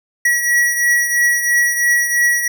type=beating tone pair; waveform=square; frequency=1924 / 1927 Hz; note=B6 / B6; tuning=-46 / -43 cents; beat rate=3 Hz; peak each=-14 / -21 dBFS; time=0.25-2.48 s; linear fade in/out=5 ms; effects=none